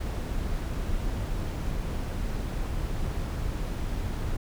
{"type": "noise", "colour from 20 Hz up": "brown", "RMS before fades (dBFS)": -30, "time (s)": [0, 4.37], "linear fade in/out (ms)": 10, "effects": []}